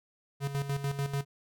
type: tone with tremolo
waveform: square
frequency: 140 Hz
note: C#3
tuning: 18 cents sharp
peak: -29 dBFS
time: 0.4-1.25 s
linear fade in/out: 50 ms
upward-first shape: square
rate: 6.8 Hz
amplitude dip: 65%
effects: none